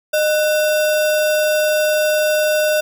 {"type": "tone with sample-and-hold", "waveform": "sine", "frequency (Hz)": 612, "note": "D#5", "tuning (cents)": -29, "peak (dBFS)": -13, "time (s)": [0.13, 2.81], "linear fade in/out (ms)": 10, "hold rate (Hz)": 2100, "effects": []}